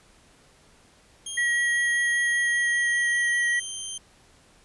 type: tone with pitch glide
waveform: 5% pulse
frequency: 3222 to 3132 Hz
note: G7 to G7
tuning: +47 to -2 cents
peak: -23 dBFS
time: 1.26-3.98 s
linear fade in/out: 5 ms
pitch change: -49 cents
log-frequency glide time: 2.26-3.64 s
type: tone with vibrato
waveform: sine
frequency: 1915 Hz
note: A#6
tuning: 46 cents sharp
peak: -21 dBFS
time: 1.37-3.6 s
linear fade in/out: 10 ms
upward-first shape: sine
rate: 5.1 Hz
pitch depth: 12 cents each way
effects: pink hiss -57 dBFS RMS until 4.64 s + resampled to 24000 Hz